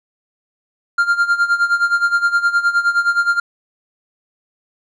triangle tone with tremolo, 1396.9 Hz, F6, in tune, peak -8 dBFS, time 0.98-3.4 s, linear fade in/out 5 ms, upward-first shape sine, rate 9.6 Hz, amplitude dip 80%, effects resampled to 22050 Hz

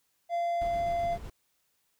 triangle tone, 688 Hz, F5, 26 cents flat, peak -25 dBFS, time 0.29-1.18 s, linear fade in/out 50 ms
brown noise with tremolo, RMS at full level -40 dBFS, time 0.61-1.3 s, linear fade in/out 5 ms, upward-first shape square, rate 7.9 Hz, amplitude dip 25%
effects white hiss -74 dBFS RMS until 1.99 s

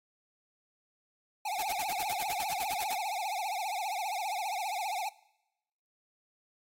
square tone with vibrato, 784 Hz, G5, in tune, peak -33 dBFS, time 1.45-5.09 s, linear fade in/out 5 ms, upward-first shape triangle, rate 15 Hz, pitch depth 220 cents each way
white noise bursts, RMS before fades -38 dBFS, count 14, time 1.59-2.94 s, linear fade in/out 2 ms, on 37 ms, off 64 ms
effects noise-tail reverb RT60 0.9 s tail -21 dB re dry + AAC 48 kbps

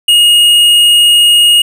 sine tone with hard clipping, 2867 Hz, F7, 45 cents sharp, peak -5 dBFS, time 0.08-1.62 s, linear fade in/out 5 ms, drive 8 dB, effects none

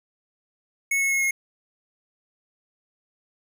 square tone with pitch steps, 2200 / 2186 / 2172 / 2158 Hz, C#7 / C#7 / C#7 / C#7, -14 / -25 / -36 / -47 cents, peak -21 dBFS, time 0.91-1.31 s, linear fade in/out 5 ms, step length 100 ms, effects none

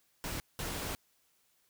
pink noise bursts at uneven times, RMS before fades -38 dBFS, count 2, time 0.24-0.4 / 0.59-0.95 s, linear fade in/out 0 ms, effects white hiss -72 dBFS RMS until 1.69 s

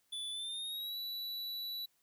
square tone with pitch glide, 3473 to 3944 Hz, A7 to B7, -23 to -3 cents, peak -39 dBFS, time 0.12-1.86 s, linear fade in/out 10 ms, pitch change +220 cents, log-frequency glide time 0.31-0.97 s, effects white hiss -75 dBFS RMS until 2.02 s

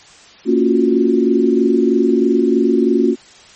sine chord, Gb major seventh, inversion first, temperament just, 231.2 / 277.5 / 346.9 / 370 Hz, Bb3 / Db4 / F4 / Gb4, -14 / +2 / -12 / 0 cents, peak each -16 dBFS, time 0.45-3.16 s, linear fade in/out 50 ms, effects white hiss -43 dBFS RMS until 3.55 s + MP3 32 kbps

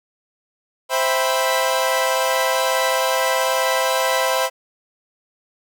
sawtooth chord, C major seventh, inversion none, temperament equal with one note detuned, 523.3 / 659.3 / 790.4 / 987.8 Hz, C5 / E5 / G5 / B5, 0 / 0 / +14 / 0 cents, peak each -17 / -19 / -23 / -19 dBFS, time 0.89-4.5 s, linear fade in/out 50 ms, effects none

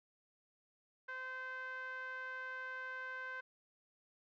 5% pulse tone with low-pass filter, 516 Hz, C5, 24 cents flat, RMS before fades -45 dBFS, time 1.08-3.41 s, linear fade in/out 10 ms, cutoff 1500 Hz, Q 4.3, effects none

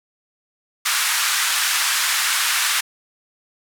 pink band-pass noise, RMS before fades -20 dBFS, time 0.85-2.81 s, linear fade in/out 10 ms, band 1200 to 13000 Hz, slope 24 dB/octave, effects none

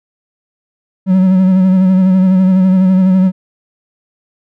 triangle tone with vibrato, 187.1 Hz, F#3, 20 cents sharp, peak -4 dBFS, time 1.06-3.32 s, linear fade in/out 50 ms, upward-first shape sine, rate 12 Hz, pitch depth 36 cents each way, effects none

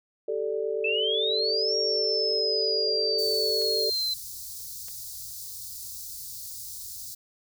sine chord, G suspended second, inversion none, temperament just, 392 / 441 / 588 Hz, G4 / A4 / D5, 0 / +4 / +2 cents, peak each -32 / -28 / -33 dBFS, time 0.28-3.9 s, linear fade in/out 5 ms
sine exponential two-way sweep, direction up then down, 2593 to 5588 to 4047 Hz, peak -25 dBFS, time 0.84-4.14 s, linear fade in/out 5 ms, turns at 1.75 s
white band-stop noise, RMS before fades -39 dBFS, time 3.18-7.15 s, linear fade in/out 10 ms, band 130 to 4200 Hz, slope 48 dB/octave
clicks, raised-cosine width 0.2 ms, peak -30 dBFS, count 2, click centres 3.617 / 4.884 s
effects none

